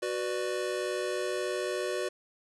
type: chord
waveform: square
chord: B minor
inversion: second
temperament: just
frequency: 370.4 / 493.9 / 592.7 Hz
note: F#4 / B4 / D5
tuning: +2 / 0 / +16 cents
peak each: -34 / -36 / -36 dBFS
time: 0.02-2.09 s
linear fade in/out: 10 ms
effects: resampled to 24000 Hz + 9-bit